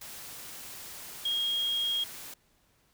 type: tone in noise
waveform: sine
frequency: 3261 Hz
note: G#7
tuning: 32 cents flat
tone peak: -27 dBFS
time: 1.25-2.04 s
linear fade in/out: 5 ms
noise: white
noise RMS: -44 dBFS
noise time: 0.01-2.34 s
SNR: +14 dB
effects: pink hiss -68 dBFS RMS until 2.93 s